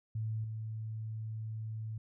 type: tone with level steps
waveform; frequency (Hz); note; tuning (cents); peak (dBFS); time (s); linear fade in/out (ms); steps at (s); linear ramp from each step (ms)
sine; 110; A2; 0; -33 / -37; 0.15-1.98; 5; 0.44; 2
effects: none